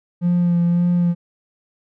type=tone with vibrato; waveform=triangle; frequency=173.9 Hz; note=F3; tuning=7 cents flat; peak=-11 dBFS; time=0.21-1.15 s; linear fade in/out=50 ms; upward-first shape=sine; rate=1.8 Hz; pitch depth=19 cents each way; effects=tanh soft clip ceiling -9 dBFS